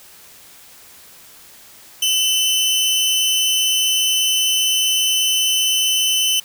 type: tone pair together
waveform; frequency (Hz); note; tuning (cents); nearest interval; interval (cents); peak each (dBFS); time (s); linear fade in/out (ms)
sawtooth; 2704 / 3035; E7 / F#7; +43 / +43; major second; 200; -23 / -12; 2.02-6.4; 5
effects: white hiss -44 dBFS RMS until 6.44 s